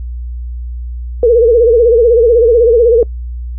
sine tone with vibrato, 466.2 Hz, A#4, in tune, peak -4 dBFS, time 1.23-3.03 s, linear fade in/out 2 ms, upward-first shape sine, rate 16 Hz, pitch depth 100 cents each way, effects noise-tail reverb RT60 0.1 s tail -24 dB re dry + added 60 Hz sine -19 dBFS peak until 3.58 s

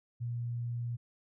sine tone, 119.2 Hz, A#2, 39 cents sharp, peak -33 dBFS, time 0.2-0.97 s, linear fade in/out 20 ms, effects none

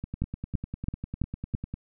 two click trains, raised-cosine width 5 ms, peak -21 / -15 dBFS, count 18 / 5, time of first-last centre 0.04-1.74 / 0.22-1.549 s, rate 10 / 3.01 Hz, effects none

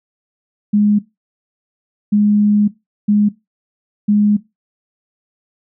sine tone bursts at uneven times, 207.7 Hz, G#3, in tune, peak -9 dBFS, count 4, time 0.73-0.99 / 2.12-2.68 / 3.08-3.29 / 4.08-4.37 s, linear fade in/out 10 ms, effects noise-tail reverb RT60 0.2 s tail -18 dB re dry

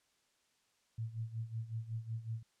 sine tone with tremolo, 113 Hz, A2, 47 cents sharp, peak -35 dBFS, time 0.98-2.43 s, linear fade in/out 5 ms, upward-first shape sine, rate 5.4 Hz, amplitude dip 80%, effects white hiss -75 dBFS RMS until 2.6 s + low-pass 8000 Hz 12 dB/octave

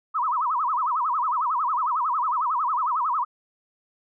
sine tone with vibrato, 1112 Hz, C#6, 5 cents sharp, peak -21 dBFS, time 0.14-3.25 s, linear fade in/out 20 ms, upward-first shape sine, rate 11 Hz, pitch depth 280 cents each way, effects none

